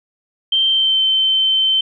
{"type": "tone with pitch glide", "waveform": "sine", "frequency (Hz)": [3136, 3091], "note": ["G7", "G7"], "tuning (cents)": [0, -25], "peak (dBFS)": -12, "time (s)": [0.52, 1.81], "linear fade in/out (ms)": 5, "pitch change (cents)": -25, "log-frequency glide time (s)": [0.68, 1.01], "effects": []}